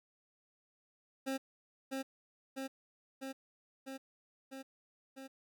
25% pulse tone with echo, 267.6 Hz, C4, 39 cents sharp, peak -31 dBFS, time 1.26-1.38 s, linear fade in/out 20 ms, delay 650 ms, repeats 6, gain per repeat -2 dB, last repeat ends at 5.28 s, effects none

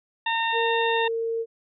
harmonic tone, 913 Hz, A#5, 36 cents flat, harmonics 1 / 2 / 3 / 4, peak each -25 / -28 / -30 / -31 dBFS, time 0.26-1.08 s, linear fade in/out 5 ms
sine tone with pitch glide, 461.8 to 456.5 Hz, A#4 to A#4, -16 to -36 cents, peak -24 dBFS, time 0.52-1.46 s, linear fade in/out 50 ms, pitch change -20 cents, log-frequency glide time 0.82-1.07 s
effects none

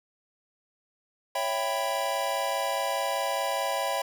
square chord, C# half-diminished seventh, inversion none, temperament equal with one note detuned, 554.4 / 659.3 / 784 / 992.3 Hz, C#5 / E5 / G5 / B5, 0 / 0 / 0 / +8 cents, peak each -33 dBFS, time 1.35-4.02 s, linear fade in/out 5 ms, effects none

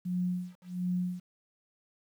sine tone with tremolo, 180 Hz, F#3, 47 cents flat, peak -27 dBFS, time 0.05-1.2 s, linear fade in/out 10 ms, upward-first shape sine, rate 1.4 Hz, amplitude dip 100%, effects 10-bit

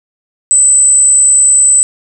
sine tone, 8030 Hz, B8, 28 cents sharp, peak -4 dBFS, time 0.51-1.83 s, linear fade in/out 0 ms, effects none

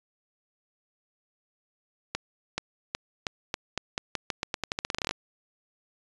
accelerating click train, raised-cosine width 0.2 ms, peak -11 dBFS, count 23, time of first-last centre 2.15-5.11 s, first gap 430 ms, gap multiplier 0.86, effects resampled to 22050 Hz

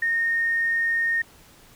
triangle tone with tanh clipping, 1842 Hz, A#6, 21 cents flat, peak -20 dBFS, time 0.02-1.22 s, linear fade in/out 5 ms, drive 3 dB, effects pink hiss -52 dBFS RMS until 1.75 s

